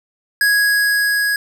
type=tone with level ramp; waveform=square; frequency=1661.2 Hz; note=G#6; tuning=in tune; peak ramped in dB=-12 to -16 dBFS; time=0.41-1.36 s; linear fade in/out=2 ms; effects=none